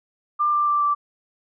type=tone with pitch steps; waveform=sine; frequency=1192 / 1183.8 / 1175.6 / 1167.5 Hz; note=D6 / D6 / D6 / D6; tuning=+25 / +13 / +1 / -11 cents; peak=-17 dBFS; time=0.39-0.95 s; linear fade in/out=20 ms; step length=140 ms; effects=none